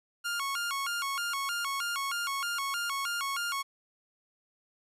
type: tone with vibrato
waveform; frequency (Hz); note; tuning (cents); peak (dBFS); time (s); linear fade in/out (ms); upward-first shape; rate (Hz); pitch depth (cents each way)
sawtooth; 1244.5; D#6; 0; -27; 0.24-3.63; 20; square; 3.2; 210
effects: resampled to 32000 Hz + 11-bit